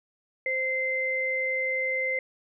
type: tone pair together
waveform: sine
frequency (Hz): 521 / 2076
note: C5 / C7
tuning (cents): -7 / -14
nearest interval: 2 octaves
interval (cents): 2393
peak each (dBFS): -31 / -26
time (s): 0.46-2.19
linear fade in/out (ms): 2
effects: none